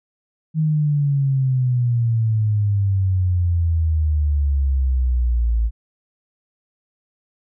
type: exponential sweep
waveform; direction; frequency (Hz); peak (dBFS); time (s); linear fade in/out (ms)
sine; down; 158.8 to 55; -15; 0.54-5.71; 50
effects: none